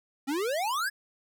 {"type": "exponential sweep", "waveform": "square", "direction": "up", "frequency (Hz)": [259.3, 1740], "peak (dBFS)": -28, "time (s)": [0.27, 0.9], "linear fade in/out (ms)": 20, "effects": []}